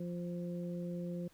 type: harmonic tone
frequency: 174.61 Hz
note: F3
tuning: in tune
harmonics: 1 / 2 / 3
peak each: -38 / -46 / -46 dBFS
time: 0-1.28 s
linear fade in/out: 5 ms
effects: pink hiss -67 dBFS RMS until 1.33 s